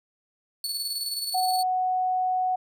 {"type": "tone with tremolo", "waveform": "sawtooth", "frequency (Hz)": 4435, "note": "C#8", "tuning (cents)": 0, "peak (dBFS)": -24, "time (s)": [0.64, 1.63], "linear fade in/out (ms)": 2, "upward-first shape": "square", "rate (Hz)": 19, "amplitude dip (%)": 40}
{"type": "tone", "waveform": "sine", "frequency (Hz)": 740, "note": "F#5", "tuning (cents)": 0, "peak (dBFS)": -22, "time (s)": [1.34, 2.56], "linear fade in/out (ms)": 10}
{"effects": []}